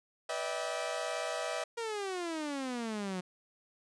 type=chord; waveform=sawtooth; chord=E minor seventh; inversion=second; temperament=equal with one note detuned; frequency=493.9 / 587.3 / 645.3 / 784 Hz; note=B4 / D5 / E5 / G5; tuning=0 / 0 / -37 / 0 cents; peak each=-38 / -36 / -33 / -39 dBFS; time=0.29-1.64 s; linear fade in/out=5 ms
type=exponential sweep; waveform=sawtooth; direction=down; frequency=473.5 to 179 Hz; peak=-31 dBFS; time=1.77-3.21 s; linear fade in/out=10 ms
effects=resampled to 22050 Hz